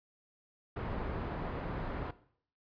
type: low-pass noise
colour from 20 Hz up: pink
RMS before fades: -38 dBFS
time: 0.76-2.11 s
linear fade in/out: 5 ms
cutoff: 1300 Hz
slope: 12 dB/octave
effects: noise-tail reverb RT60 0.6 s tail -17 dB re dry + resampled to 11025 Hz